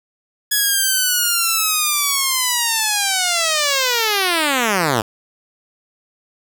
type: linear sweep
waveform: 5% pulse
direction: down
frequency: 1689 to 100 Hz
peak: -4 dBFS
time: 0.51-5.02 s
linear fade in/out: 10 ms
effects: none